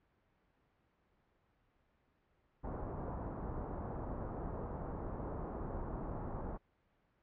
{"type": "low-pass noise", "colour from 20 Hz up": "pink", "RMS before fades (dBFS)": -42, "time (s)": [2.63, 6.58], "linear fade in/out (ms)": 20, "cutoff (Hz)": 1100, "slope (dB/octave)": 24, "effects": ["pink hiss -75 dBFS RMS until 7.22 s", "low-pass 2000 Hz 12 dB/octave"]}